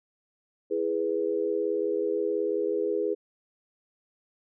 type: chord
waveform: sine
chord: E major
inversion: none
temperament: equal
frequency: 329.6 / 415.3 / 493.9 Hz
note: E4 / G#4 / B4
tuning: 0 / 0 / 0 cents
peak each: -32 / -27 / -30 dBFS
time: 0.7-3.15 s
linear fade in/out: 20 ms
effects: none